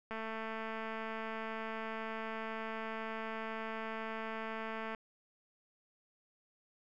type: click train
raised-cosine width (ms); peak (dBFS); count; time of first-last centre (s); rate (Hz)
0.5; -27; 1075; 0.11-4.948; 222
effects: none